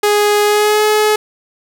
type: tone with pitch glide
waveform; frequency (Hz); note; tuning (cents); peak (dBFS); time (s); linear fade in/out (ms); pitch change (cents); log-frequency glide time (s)
sawtooth; 415.3 to 425.7; G#4 to G#4; 0 to +43; -6; 0.03-1.16; 5; +43; 0.44-0.84
effects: none